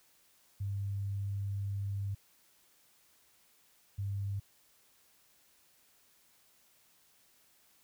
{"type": "tone bursts at uneven times", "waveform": "sine", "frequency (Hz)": 99.5, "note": "G2", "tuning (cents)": 26, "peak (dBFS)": -33, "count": 2, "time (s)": [[0.6, 2.15], [3.98, 4.4]], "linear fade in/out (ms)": 10, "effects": ["white hiss -67 dBFS RMS until 7.83 s"]}